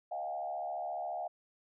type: tone with frequency modulation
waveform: sine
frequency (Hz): 711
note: F5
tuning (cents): +31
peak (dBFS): -35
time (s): 0.11-1.28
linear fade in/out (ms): 10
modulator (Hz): 74.4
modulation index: 1.1
effects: none